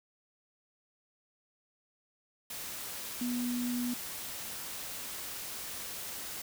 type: tone in noise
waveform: sine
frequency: 244.4 Hz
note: B3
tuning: 18 cents flat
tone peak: -31 dBFS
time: 3.21-3.94 s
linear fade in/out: 5 ms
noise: white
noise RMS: -41 dBFS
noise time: 2.5-6.42 s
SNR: +7 dB
effects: none